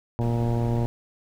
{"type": "harmonic tone", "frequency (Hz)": 117.7, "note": "A#2", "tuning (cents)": 17, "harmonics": [1, 2, 3, 4, 5, 6, 7, 8], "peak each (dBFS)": [-23, -29, -33, -35, -37, -39, -40, -41], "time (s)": [0.19, 0.86], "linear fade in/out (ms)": 0}
{"type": "noise", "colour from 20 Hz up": "brown", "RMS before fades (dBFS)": -34, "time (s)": [0.21, 0.86], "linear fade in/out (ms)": 2}
{"effects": []}